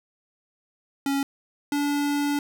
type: tone pair in turn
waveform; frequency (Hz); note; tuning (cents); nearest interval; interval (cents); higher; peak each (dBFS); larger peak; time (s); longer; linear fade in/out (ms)
square; 277.2 / 288.3; C#4 / D4; 0 / -32; minor second; 68; second; -23; neither; 1.06-1.23 / 1.72-2.39; second; 2
effects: none